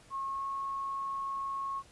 sine tone with pitch glide, 1085 to 1093.8 Hz, C#6 to C#6, -37 to -23 cents, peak -33 dBFS, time 0.1-1.83 s, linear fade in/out 50 ms, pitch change +14 cents, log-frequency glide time 0.25-0.45 s, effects pink hiss -59 dBFS RMS until 1.91 s + resampled to 24000 Hz

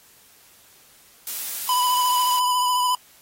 blue noise, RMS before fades -29 dBFS, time 1.27-2.39 s, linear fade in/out 0 ms
square tone with vibrato, 996 Hz, B5, 14 cents sharp, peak -19 dBFS, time 1.69-2.95 s, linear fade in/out 2 ms, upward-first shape sine, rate 14 Hz, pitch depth 24 cents each way
effects white hiss -53 dBFS RMS until 3.21 s + AAC 48 kbps

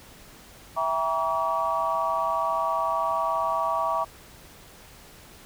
sine chord, E diminished seventh, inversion none, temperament just, 659.3 / 791.1 / 949.3 / 1139.2 Hz, E5 / G5 / Bb5 / Db6, 0 / +16 / +31 / +47 cents, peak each -28 / -32 / -28 / -26 dBFS, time 0.76-4.05 s, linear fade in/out 20 ms, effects tanh soft clip ceiling -13 dBFS + pink hiss -49 dBFS RMS until 5.45 s

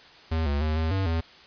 square tone with pitch steps, 80.5 / 71.6 / 77.7 / 80.1 / 96.3 / 82.1 Hz, E2 / D2 / D#2 / E2 / G2 / E2, -41 / -43 / -2 / -49 / -30 / -6 cents, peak -24 dBFS, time 0.31-1.21 s, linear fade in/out 10 ms, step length 150 ms, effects white hiss -50 dBFS RMS until 1.46 s + resampled to 11025 Hz

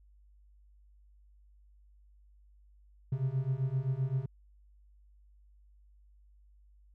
triangle beating tone pair, 128.1 / 135.8 Hz, C3 / C#3, -36 / -35 cents, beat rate 7.7 Hz, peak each -31 / -30 dBFS, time 3.12-4.26 s, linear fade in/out 5 ms, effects added 50 Hz sine -58 dBFS peak until 6.94 s

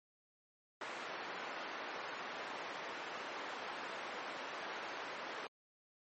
white band-pass noise, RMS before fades -45 dBFS, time 0.81-5.47 s, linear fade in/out 2 ms, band 350 to 1700 Hz, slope 12 dB/octave, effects MP3 32 kbps

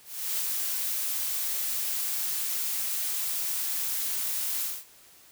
blue noise with ADSR envelope, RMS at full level -28 dBFS, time 0.04-4.85 s, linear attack 350 ms, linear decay 20 ms, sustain -2 dB, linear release 210 ms, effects white hiss -55 dBFS RMS until 5.31 s

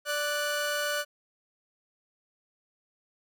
sawtooth tone pair together, 586.5 / 1480 Hz, D5 / F#6, -2 / 0 cents, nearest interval octave + major third, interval 1602 cents, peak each -27 dBFS, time 0.05-1.05 s, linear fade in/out 50 ms, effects none

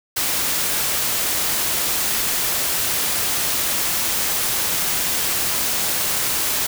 white noise, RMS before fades -21 dBFS, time 0.16-6.67 s, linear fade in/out 10 ms, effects none

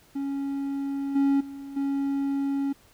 triangle tone with level steps, 277.2 Hz, C#4, in tune, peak -25 / -17 / -34 / -22 dBFS, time 0.15-2.73 s, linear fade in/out 10 ms, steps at 1.15 / 1.4 / 1.76 s, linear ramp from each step 10 ms, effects pink hiss -58 dBFS RMS until 2.93 s

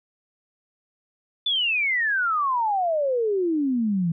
sine exponential sweep, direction down, 3532 to 161.4 Hz, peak -20 dBFS, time 1.46-4.12 s, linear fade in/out 5 ms, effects none

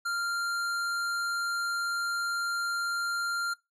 sine tone with hard clipping, 1391 Hz, F6, 7 cents flat, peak -30 dBFS, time 0.05-3.54 s, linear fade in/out 10 ms, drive 17 dB, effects noise-tail reverb RT60 0.2 s tail -21 dB re dry + low-pass 12000 Hz 12 dB/octave

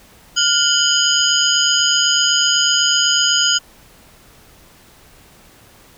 sine tone cluster, 1422 / 2958 / 3106 / 4986 / 6690 Hz, F6 / F#7 / G7 / D#8 / G#8, +31 / -1 / -17 / +3 / +12 cents, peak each -19 dBFS, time 0.36-3.59 s, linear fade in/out 20 ms, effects pink hiss -47 dBFS RMS until 5.97 s

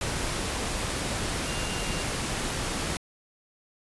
sine tone in noise, 2794 Hz, F7, in tune, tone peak -39 dBFS, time 1.47-2.03 s, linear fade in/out 2 ms, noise pink, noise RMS -30 dBFS, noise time 0.01-2.97 s, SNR -12 dB, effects resampled to 24000 Hz

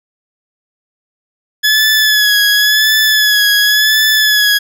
20% pulse tone with vibrato, 1703 Hz, G#6, 43 cents sharp, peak -3 dBFS, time 1.63-4.59 s, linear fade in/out 20 ms, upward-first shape sine, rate 0.93 Hz, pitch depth 42 cents each way, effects none

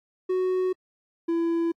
triangle tone pair in turn, 370 / 334.8 Hz, F#4 / E4, 0 / +27 cents, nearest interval major second, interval 173 cents, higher first, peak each -20 dBFS, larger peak neither, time 0.29-0.73 / 1.28-1.72 s, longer neither, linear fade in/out 10 ms, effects AAC 48 kbps

